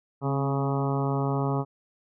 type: harmonic tone with a mistuned harmonic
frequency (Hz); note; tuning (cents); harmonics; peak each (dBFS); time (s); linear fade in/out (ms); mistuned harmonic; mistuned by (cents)
138.59; C#3; 0; 1 / 2 / 3 / 4 / 5 / 6 / 7 / 8 / 9; -26 / -31 / -32 / -37 / -36 / -36 / -38 / -38 / -39; 0.21-1.65; 50; 2; -36
effects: none